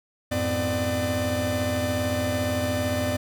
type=tone cluster; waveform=45% pulse; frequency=89.1 / 106.7 / 253.6 / 595 Hz; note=F2 / G#2 / B3 / D5; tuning=+35 / +47 / +46 / +22 cents; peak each=-30 / -32 / -29 / -27 dBFS; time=0.31-3.17 s; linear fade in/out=10 ms; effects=none